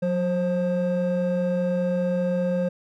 triangle tone pair together, 181.63 / 530 Hz, F#3 / C5, -32 / +22 cents, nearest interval octave + perfect fifth, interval 1854 cents, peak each -21 dBFS, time 0.02-2.69 s, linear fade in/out 10 ms, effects tanh soft clip ceiling -15 dBFS

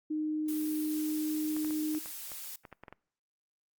sine tone, 307.6 Hz, D#4, 20 cents flat, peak -30 dBFS, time 0.1-1.99 s, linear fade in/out 10 ms
blue noise, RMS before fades -42 dBFS, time 0.48-2.56 s, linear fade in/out 5 ms
clicks, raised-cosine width 0.5 ms, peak -31 dBFS, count 11, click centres 1.566 / 1.647 / 1.708 / 1.949 / 2.059 / 2.318 / 2.652 / 2.727 / 2.836 / 2.882 / 2.926 s
effects noise-tail reverb RT60 0.6 s tail -24 dB re dry + Opus 48 kbps

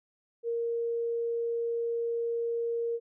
sine tone, 466.2 Hz, A#4, in tune, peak -28 dBFS, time 0.43-3 s, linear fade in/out 50 ms, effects none

